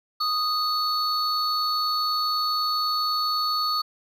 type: tone pair together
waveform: triangle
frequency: 1244 / 4436 Hz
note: D#6 / C#8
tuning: -1 / 0 cents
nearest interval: octave + minor seventh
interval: 2201 cents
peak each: -23 / -24 dBFS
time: 0.2-3.82 s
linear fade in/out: 10 ms
effects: none